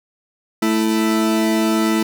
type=tone pair together; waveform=40% pulse; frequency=220 / 329.6 Hz; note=A3 / E4; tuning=0 / 0 cents; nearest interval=perfect fifth; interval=700 cents; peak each=-17 dBFS; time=0.62-2.03 s; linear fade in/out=5 ms; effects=none